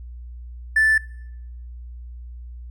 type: tone with hard clipping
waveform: triangle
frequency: 1758 Hz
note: A6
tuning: 2 cents flat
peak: -14 dBFS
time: 0.76-0.98 s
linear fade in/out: 5 ms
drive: 4 dB
effects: noise-tail reverb RT60 0.8 s tail -23 dB re dry + added 60 Hz sine -34 dBFS peak until 2.7 s